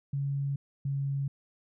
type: tone pair in turn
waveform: sine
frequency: 139.6 / 138.72 Hz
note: C#3 / C#3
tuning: +13 / +2 cents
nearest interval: unison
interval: 11 cents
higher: first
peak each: -28 dBFS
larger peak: neither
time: 0.13-0.56 / 0.85-1.28 s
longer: neither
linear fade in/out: 5 ms
effects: none